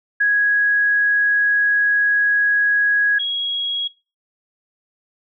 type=tone pair in turn; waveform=sine; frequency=1661.2 / 3309 Hz; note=G#6 / G#7; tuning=0 / -7 cents; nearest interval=octave; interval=1193 cents; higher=second; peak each=-13 / -19 dBFS; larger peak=first; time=0.2-3.19 / 3.19-3.88 s; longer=first; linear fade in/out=10 ms; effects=noise-tail reverb RT60 0.3 s tail -22 dB re dry